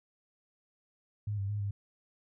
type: tone with pitch steps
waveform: sine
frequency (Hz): 104.3 / 98.7 / 103.8 / 100.8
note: G#2 / G2 / G#2 / G2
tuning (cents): +8 / +12 / 0 / +49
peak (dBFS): -31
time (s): 1.27-1.71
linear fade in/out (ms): 5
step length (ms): 110
effects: none